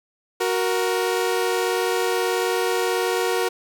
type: tone pair together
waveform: sawtooth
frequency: 370 / 468.5 Hz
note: F#4 / A#4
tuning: 0 / +9 cents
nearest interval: major third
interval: 409 cents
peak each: -19 dBFS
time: 0.4-3.49 s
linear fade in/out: 10 ms
effects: none